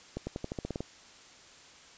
accelerating click train, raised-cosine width 2 ms, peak -21 dBFS, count 10, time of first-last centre 0.17-0.806 s, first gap 100 ms, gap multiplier 0.91, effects white hiss -54 dBFS RMS until 1.97 s + resampled to 16000 Hz

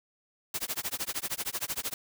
white noise with tremolo, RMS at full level -31 dBFS, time 0.54-1.94 s, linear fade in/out 2 ms, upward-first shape sine, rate 13 Hz, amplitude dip 100%, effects none

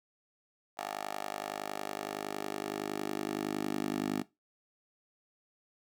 10% pulse tone with high-pass filter sweep, 50.8 Hz, G#1, 38 cents flat, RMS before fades -37 dBFS, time 0.77-4.23 s, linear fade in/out 20 ms, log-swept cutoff 710 to 260 Hz, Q 2.1, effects noise-tail reverb RT60 0.2 s tail -17 dB re dry

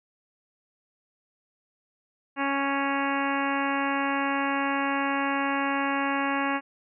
harmonic tone, 277.2 Hz, C#4, in tune, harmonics 1 / 2 / 3 / 4 / 5 / 6 / 7 / 8 / 9 / 10, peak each -29 / -35 / -31 / -31 / -37 / -33 / -37 / -37 / -40 / -38 dBFS, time 2.36-6.61 s, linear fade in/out 50 ms, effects none

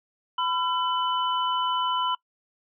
sine tone cluster, 1003 / 1357 / 3003 Hz, B5 / E6 / F#7, +26 / +50 / +25 cents, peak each -25 / -31 / -30 dBFS, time 0.38-2.15 s, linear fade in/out 5 ms, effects noise-tail reverb RT60 0.1 s tail -23 dB re dry

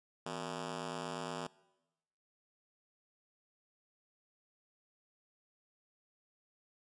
10% pulse ring-modulated tone, 207.7 Hz, G#3, in tune, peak -28 dBFS, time 0.26-1.47 s, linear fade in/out 5 ms, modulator 44.3 Hz, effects noise-tail reverb RT60 1.0 s tail -21 dB re dry + resampled to 22050 Hz

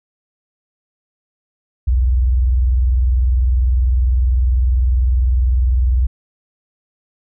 sine tone with vibrato, 61.74 Hz, B1, in tune, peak -11 dBFS, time 1.87-6.07 s, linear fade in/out 10 ms, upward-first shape sine, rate 20 Hz, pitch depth 290 cents each way, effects none

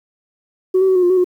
sine tone with pitch steps, 372.4 / 381.6 / 375.9 / 363.9 / 353.2 / 372.5 / 360.9 Hz, F#4 / G4 / F#4 / F#4 / F4 / F#4 / F#4, +11 / -47 / +27 / -29 / +20 / +12 / -43 cents, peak -9 dBFS, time 0.74-1.244 s, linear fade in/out 10 ms, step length 72 ms, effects tanh soft clip ceiling -7 dBFS + 8-bit

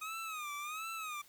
25% pulse tone with vibrato, 1244.5 Hz, D#6, in tune, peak -36 dBFS, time 0.01-1.22 s, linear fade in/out 10 ms, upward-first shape sine, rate 1.4 Hz, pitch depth 120 cents each way, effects white hiss -62 dBFS RMS until 1.28 s

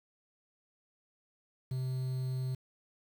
triangle tone with quantisation, 129.3 Hz, C3, 20 cents flat, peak -30 dBFS, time 1.71-2.55 s, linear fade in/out 5 ms, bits 9, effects none

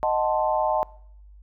sine chord, D# diminished seventh, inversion none, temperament equal, 622.3 / 740 / 880 / 1046.5 Hz, D#5 / F#5 / A5 / C6, 0 / 0 / 0 / 0 cents, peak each -24 / -27 / -24 / -30 dBFS, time 0.03-0.83 s, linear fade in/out 0 ms, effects noise-tail reverb RT60 0.7 s tail -23 dB re dry + added 50 Hz sine -45 dBFS peak until 1.42 s

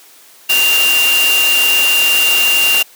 sine tone in noise, 2786 Hz, F7, 5 cents flat, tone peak -10 dBFS, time 0.49-2.83 s, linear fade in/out 10 ms, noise white, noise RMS -17 dBFS, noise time 0.49-2.83 s, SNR +4 dB, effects white hiss -43 dBFS RMS until 2.95 s + high-pass 300 Hz 12 dB/octave

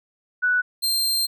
sine / sawtooth tone pair in turn, 1480 / 4169 Hz, F#6 / C8, 0 / -7 cents, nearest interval octave + tritone, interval 1793 cents, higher second, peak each -17 dBFS, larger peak neither, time 0.42-0.62 / 0.82-1.27 s, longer second, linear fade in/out 20 ms, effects none

